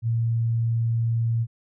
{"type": "tone", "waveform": "sine", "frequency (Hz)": 115.3, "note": "A#2", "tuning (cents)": -19, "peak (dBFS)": -20, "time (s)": [0.02, 1.47], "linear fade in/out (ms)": 50, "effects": []}